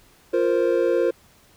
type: chord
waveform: triangle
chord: F suspended fourth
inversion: none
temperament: just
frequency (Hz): 349.2 / 465.6 / 523.8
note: F4 / Bb4 / C5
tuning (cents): 0 / -2 / +2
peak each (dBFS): -20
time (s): 0.33-1.11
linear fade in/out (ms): 10
effects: pink hiss -55 dBFS RMS until 1.56 s